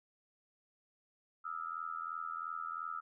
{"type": "tone with amplitude modulation", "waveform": "sine", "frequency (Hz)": 1300, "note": "E6", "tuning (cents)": -24, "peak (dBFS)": -34, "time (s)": [1.44, 3.01], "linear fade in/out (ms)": 20, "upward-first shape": "sine", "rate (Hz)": 82.9, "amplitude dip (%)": 100, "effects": []}